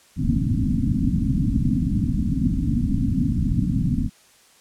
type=low-pass noise; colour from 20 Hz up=white; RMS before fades=-21 dBFS; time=0.16-4.1 s; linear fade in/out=50 ms; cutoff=280 Hz; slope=96 dB/octave; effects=white hiss -54 dBFS RMS until 4.6 s + low-pass 10000 Hz 12 dB/octave